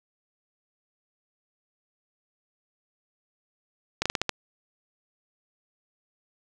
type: slowing click train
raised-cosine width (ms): 0.2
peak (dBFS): -7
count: 6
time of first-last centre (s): 4.02-4.293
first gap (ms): 36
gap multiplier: 1.21
effects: 8-bit